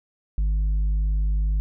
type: tone with tanh clipping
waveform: sine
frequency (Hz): 51.1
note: G#1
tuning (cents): -27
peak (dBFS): -20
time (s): 0.38-1.6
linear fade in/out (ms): 0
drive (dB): 4
effects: none

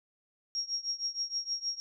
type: tone with tremolo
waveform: sine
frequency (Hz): 5588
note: F8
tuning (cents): 0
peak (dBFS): -28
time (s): 0.55-1.8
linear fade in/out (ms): 0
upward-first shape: triangle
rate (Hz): 6.4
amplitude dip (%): 95
effects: none

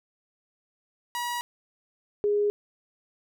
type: tone pair in turn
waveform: sawtooth / sine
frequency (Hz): 963 / 412.9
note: B5 / G#4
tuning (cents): -44 / -10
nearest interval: octave + minor third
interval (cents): 1466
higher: first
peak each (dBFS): -25 / -21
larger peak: second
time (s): 1.15-1.41 / 2.24-2.5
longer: neither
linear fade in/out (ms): 0
effects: none

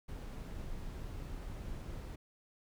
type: noise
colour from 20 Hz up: brown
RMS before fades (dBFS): -43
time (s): 0.08-2.16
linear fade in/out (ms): 10
effects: none

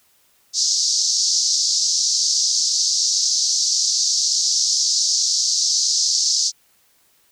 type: band-pass noise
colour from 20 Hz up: white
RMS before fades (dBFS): -19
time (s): 0.53-6.52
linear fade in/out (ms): 50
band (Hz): 4500 to 6400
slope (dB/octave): 48
effects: white hiss -59 dBFS RMS until 7.31 s

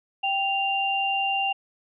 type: tone pair together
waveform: sine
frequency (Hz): 784.2 / 2785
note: G5 / F7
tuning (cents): 0 / -5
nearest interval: octave + minor seventh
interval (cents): 2195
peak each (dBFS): -25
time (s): 0.23-1.53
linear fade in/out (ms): 10
effects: none

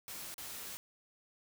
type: noise with dropouts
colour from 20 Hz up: white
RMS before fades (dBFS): -45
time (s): 0.08-0.77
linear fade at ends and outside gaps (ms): 0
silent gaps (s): 0.342-0.381
effects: none

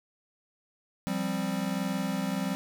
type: chord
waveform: square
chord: F suspended second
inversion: none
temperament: equal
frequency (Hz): 174.61 / 196 / 261.6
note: F3 / G3 / C4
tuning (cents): 0 / 0 / 0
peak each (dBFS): -35 / -32 / -35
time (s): 1.07-2.55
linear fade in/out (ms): 0
effects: none

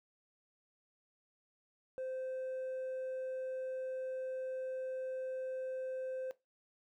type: tone with hard clipping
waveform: triangle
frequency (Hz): 519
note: C5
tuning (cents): -14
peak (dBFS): -37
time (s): 1.98-6.31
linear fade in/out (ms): 0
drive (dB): 1
effects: noise-tail reverb RT60 0.2 s tail -17 dB re dry

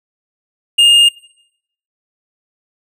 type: tone with hard clipping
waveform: sine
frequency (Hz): 2828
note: F7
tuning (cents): +21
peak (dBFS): -7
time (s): 0.78-1.09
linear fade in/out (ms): 10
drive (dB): 6
effects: noise-tail reverb RT60 0.8 s tail -23 dB re dry

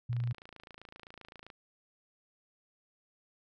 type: tone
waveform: sine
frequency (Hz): 120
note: B2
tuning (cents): -49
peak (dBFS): -30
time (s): 0.09-0.33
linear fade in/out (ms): 10
type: click train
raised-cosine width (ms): 0.3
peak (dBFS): -33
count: 39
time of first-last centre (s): 0.13-1.502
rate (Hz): 27.7
effects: none

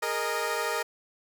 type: chord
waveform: 15% pulse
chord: Ab suspended second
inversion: none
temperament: equal with one note detuned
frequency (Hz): 415.3 / 466.2 / 616.9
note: Ab4 / Bb4 / Eb5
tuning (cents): 0 / 0 / -15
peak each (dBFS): -28 / -24 / -26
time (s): 0.02-0.83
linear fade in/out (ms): 10
effects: none

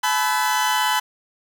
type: tone cluster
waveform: 35% pulse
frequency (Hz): 858 / 995 / 1313 / 1514 / 3029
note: A5 / B5 / E6 / F#6 / F#7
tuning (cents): -44 / +13 / -7 / +39 / +40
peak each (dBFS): -21 / -20 / -29 / -25 / -29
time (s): 0.03-1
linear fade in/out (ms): 10
effects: none

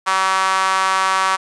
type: tone with high-pass filter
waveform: sawtooth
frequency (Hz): 190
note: F#3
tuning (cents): +46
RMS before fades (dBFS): -17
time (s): 0.06-1.37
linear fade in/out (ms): 20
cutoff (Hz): 1100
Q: 3.5
effects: resampled to 22050 Hz

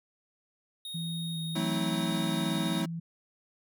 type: tone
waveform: square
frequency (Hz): 3729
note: A#7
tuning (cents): 0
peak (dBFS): -38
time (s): 0.85-2.82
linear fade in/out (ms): 2
type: tone with vibrato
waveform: sine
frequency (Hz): 164.7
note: E3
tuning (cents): -1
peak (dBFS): -33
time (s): 0.94-3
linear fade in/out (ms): 10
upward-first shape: square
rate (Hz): 1.2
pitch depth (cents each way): 20
type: chord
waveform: square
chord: F# half-diminished seventh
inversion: none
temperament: equal with one note detuned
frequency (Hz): 185 / 220 / 261.6 / 322.3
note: F#3 / A3 / C4 / E4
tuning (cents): 0 / 0 / 0 / -39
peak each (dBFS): -35 / -35 / -39 / -35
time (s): 1.55-2.86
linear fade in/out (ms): 10
effects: none

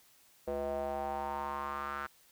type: tone with band-pass filter sweep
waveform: square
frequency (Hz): 70.7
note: C#2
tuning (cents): +35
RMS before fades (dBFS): -37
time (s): 0.47-2.07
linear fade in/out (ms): 10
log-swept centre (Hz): 540 to 1400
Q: 4.5
effects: white hiss -64 dBFS RMS until 2.31 s

